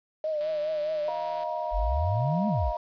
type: tone with vibrato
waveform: sine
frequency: 612 Hz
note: D#5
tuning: 29 cents flat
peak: -26 dBFS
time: 0.24-1.09 s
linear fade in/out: 2 ms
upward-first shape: triangle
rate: 4.8 Hz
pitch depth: 66 cents each way
type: click train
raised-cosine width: 0.2 ms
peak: -30 dBFS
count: 170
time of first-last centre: 0.41-1.434 s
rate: 165 Hz
type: chord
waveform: sine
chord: Eb suspended second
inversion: none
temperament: equal with one note detuned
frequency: 622.3 / 698.5 / 951.9 Hz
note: Eb5 / F5 / Bb5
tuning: 0 / 0 / +36 cents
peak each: -32 / -33 / -33 dBFS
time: 1.08-2.77 s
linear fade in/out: 2 ms
type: exponential two-way sweep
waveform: sine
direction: up then down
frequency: 41.2 to 220.5 to 41.2 Hz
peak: -24 dBFS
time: 1.71-2.73 s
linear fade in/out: 50 ms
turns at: 2.48 s
effects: resampled to 11025 Hz + 9-bit